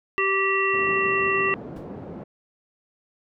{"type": "harmonic tone", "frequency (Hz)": 388.7, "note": "G4", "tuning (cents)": -15, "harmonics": [1, 3, 5, 7], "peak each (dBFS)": [-25, -25, -25, -25], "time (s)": [0.18, 1.54], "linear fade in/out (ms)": 0}
{"type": "band-pass noise", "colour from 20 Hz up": "pink", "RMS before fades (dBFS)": -37, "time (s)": [0.73, 2.24], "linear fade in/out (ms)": 10, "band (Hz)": [160, 520], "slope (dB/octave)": 12}
{"type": "noise with exponential decay", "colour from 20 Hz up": "brown", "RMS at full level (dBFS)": -39, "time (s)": [1.76, 1.93], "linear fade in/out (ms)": 2, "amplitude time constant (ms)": 35}
{"effects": []}